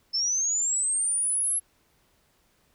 sine linear sweep, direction up, 5230 to 11175 Hz, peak -23 dBFS, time 0.13-1.6 s, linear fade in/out 20 ms, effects pink hiss -66 dBFS RMS until 2.74 s

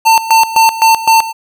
square tone with tremolo, 898 Hz, A5, 35 cents sharp, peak -5 dBFS, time 0.05-1.33 s, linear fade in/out 20 ms, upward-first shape square, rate 3.9 Hz, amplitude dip 80%, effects none

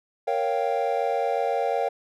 triangle chord, G half-diminished seventh, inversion first, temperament equal, 466.2 / 554.4 / 698.5 / 784 Hz, Bb4 / Db5 / F5 / G5, 0 / 0 / 0 / 0 cents, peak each -26 dBFS, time 0.27-1.89 s, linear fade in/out 10 ms, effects none

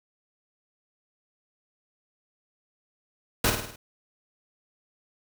pink noise with echo, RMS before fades -22 dBFS, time 3.44-3.5 s, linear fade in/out 5 ms, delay 52 ms, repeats 5, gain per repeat -5 dB, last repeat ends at 3.76 s, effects none

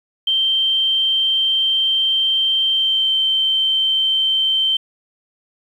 sine tone with pitch glide, 3136 to 3113 Hz, G7 to G7, 0 to -13 cents, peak -14 dBFS, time 0.27-4.77 s, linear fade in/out 5 ms, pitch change -13 cents, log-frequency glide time 2.73-3.13 s, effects 8-bit

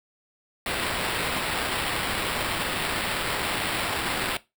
white noise with sample-and-hold, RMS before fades -28 dBFS, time 0.66-4.37 s, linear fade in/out 2 ms, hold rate 6300 Hz, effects noise-tail reverb RT60 0.2 s tail -17 dB re dry

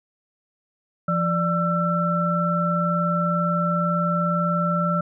sine tone cluster, 171.3 / 592 / 1339 Hz, F3 / D5 / E6, -33 / +14 / +27 cents, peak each -22 / -27 / -23 dBFS, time 1.08-5.01 s, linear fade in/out 5 ms, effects none

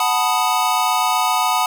square chord, B dominant seventh, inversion second, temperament equal, 740 / 880 / 987.8 / 1244.5 Hz, F#5 / A5 / B5 / D#6, 0 / 0 / 0 / 0 cents, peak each -22 dBFS, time 0-1.66 s, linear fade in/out 2 ms, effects none

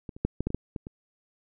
clicks, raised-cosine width 3 ms, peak -24 / -30 / -11 / -15 / -14 / -21 / -14 / -20 / -26 dBFS, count 9, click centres 0.092 / 0.165 / 0.25 / 0.406 / 0.47 / 0.504 / 0.546 / 0.762 / 0.869 s, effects none

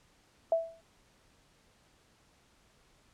sine tone with exponential decay, 659.3 Hz, E5, in tune, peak -21 dBFS, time 0.52-0.81 s, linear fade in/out 2 ms, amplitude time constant 61 ms, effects pink hiss -66 dBFS RMS until 3.13 s + low-pass 9000 Hz 12 dB/octave

